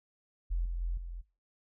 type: tone with level steps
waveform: sine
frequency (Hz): 42.95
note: F1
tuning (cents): -28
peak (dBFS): -28 / -32 / -30 / -38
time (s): 0.5-1.22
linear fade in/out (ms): 20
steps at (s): 0.65 / 0.81 / 0.97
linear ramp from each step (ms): 5
effects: noise-tail reverb RT60 0.3 s tail -20 dB re dry